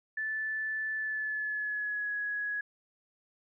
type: tone with pitch glide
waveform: sine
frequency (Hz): 1750 to 1673.9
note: A6 to G#6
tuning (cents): -10 to +13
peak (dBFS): -31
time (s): 0.17-2.61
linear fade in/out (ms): 5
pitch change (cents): -77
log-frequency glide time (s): 0.95-2.13
effects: none